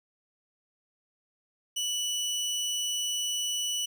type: tone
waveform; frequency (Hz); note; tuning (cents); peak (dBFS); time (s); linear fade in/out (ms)
25% pulse; 2960; F#7; 0; -25; 1.76-3.86; 10
effects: none